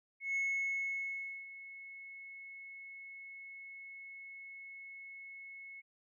sine tone with ADSR envelope, 2190 Hz, C#7, 22 cents flat, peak -29 dBFS, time 0.2-5.82 s, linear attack 160 ms, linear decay 1100 ms, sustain -18 dB, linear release 28 ms, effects tanh soft clip ceiling -30 dBFS

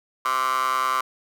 15% pulse tone with high-pass filter, 130 Hz, C3, 11 cents flat, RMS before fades -23 dBFS, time 0.25-1.01 s, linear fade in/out 5 ms, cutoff 1100 Hz, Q 8, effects none

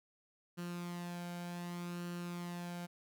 sawtooth tone with flanger, 174.61 Hz, F3, in tune, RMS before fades -43 dBFS, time 0.57-2.87 s, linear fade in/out 20 ms, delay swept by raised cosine 0.69 to 1.32 ms, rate 0.66 Hz, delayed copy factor +0.5, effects none

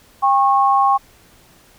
sine tone pair together, 799.2 / 1093 Hz, G5 / C#6, +33 / -25 cents, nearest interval perfect fourth, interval 542 cents, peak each -14 dBFS, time 0.22-0.98 s, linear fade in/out 20 ms, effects pink hiss -50 dBFS RMS until 1.78 s

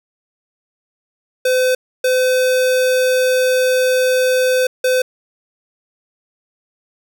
square tone bursts at uneven times, 510 Hz, C5, 44 cents flat, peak -13 dBFS, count 3, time 1.45-1.75 / 2.04-4.67 / 4.84-5.02 s, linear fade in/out 5 ms, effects none

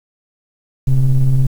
triangle ring-modulated tone, 61.74 Hz, B1, in tune, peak -3 dBFS, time 0.87-1.47 s, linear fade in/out 10 ms, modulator 70.2 Hz, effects tanh soft clip ceiling 0 dBFS + 7-bit

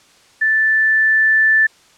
sine tone with level ramp, 1760 Hz, A6, in tune, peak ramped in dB -12 to -9 dBFS, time 0.41-1.67 s, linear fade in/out 10 ms, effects white hiss -50 dBFS RMS until 1.97 s + low-pass 7000 Hz 12 dB/octave

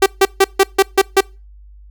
sawtooth tone bursts, 388.1 Hz, G4, 17 cents flat, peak -3 dBFS, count 7, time 0.02-1.207 s, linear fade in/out 5 ms, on 41 ms, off 150 ms, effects noise-tail reverb RT60 0.3 s tail -25 dB re dry + added 50 Hz sine -38 dBFS peak until 1.9 s

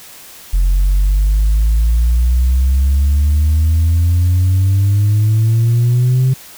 sine exponential sweep, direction up, 43.65 to 131.8 Hz, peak -7 dBFS, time 0.53-6.34 s, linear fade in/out 10 ms, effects tanh soft clip ceiling -7 dBFS + white hiss -37 dBFS RMS until 6.57 s

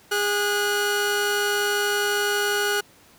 sawtooth tone pair together, 409.5 / 1459.3 Hz, G#4 / F#6, -24 / -24 cents, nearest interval octave + minor seventh, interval 2200 cents, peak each -20 dBFS, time 0.11-2.81 s, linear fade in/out 10 ms, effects pink hiss -53 dBFS RMS until 3.18 s + high-pass 80 Hz 12 dB/octave

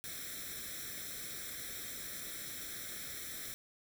white noise with comb filter, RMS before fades -44 dBFS, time 0.04-3.54 s, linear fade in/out 0 ms, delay 0.53 ms, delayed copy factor +0.9, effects none

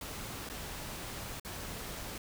pink noise with dropouts, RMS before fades -42 dBFS, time 0.01-2.18 s, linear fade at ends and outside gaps 2 ms, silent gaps 0.49-0.498 / 1.398-1.448 s, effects none

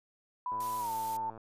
sine tone with pitch glide, 993 to 889.8 Hz, B5 to A5, +9 to +19 cents, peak -32 dBFS, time 0.46-1.3 s, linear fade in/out 2 ms, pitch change -190 cents, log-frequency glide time 0.79-0.92 s
click train, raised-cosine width 1 ms, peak -35 dBFS, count 97, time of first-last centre 0.52-1.377 s, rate 112 Hz
blue noise, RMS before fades -44 dBFS, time 0.6-1.17 s, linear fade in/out 5 ms
effects resampled to 32000 Hz

